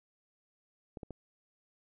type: clicks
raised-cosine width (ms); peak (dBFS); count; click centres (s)
2; -29; 3; 0.972 / 1.032 / 1.107
effects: none